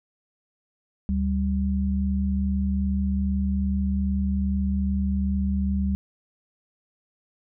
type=tone pair together; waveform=sine; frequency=73.2 / 195.67 Hz; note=D2 / G3; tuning=-5 / -3 cents; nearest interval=octave + perfect fourth; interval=1702 cents; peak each=-24 dBFS; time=1.09-5.95 s; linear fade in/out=0 ms; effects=none